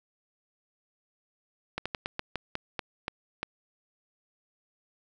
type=slowing click train; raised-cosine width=0.3 ms; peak=-15 dBFS; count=10; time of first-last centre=1.78-3.43 s; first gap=76 ms; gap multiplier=1.21; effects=none